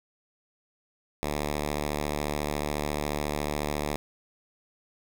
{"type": "tone", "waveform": "5% pulse", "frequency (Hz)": 74.1, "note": "D2", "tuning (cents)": 16, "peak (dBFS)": -17, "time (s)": [1.23, 3.96], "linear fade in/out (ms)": 0, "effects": []}